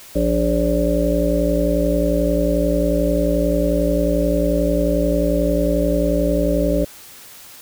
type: harmonic tone with a mistuned harmonic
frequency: 58.27 Hz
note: A#1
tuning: in tune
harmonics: 1 / 3 / 5 / 7 / 9 / 10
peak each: -21 / -23 / -21 / -26 / -23 / -21 dBFS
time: 0.15-6.85 s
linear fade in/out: 10 ms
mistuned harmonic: 9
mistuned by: +23 cents
effects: white hiss -41 dBFS RMS until 7.61 s